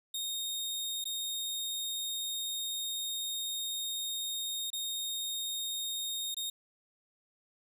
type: tone with dropouts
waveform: sawtooth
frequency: 3704 Hz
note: A#7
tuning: 12 cents flat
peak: -31 dBFS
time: 0.14-6.5 s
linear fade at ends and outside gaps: 5 ms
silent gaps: 1.042-1.054 / 4.703-4.73 / 6.345-6.367 s
effects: none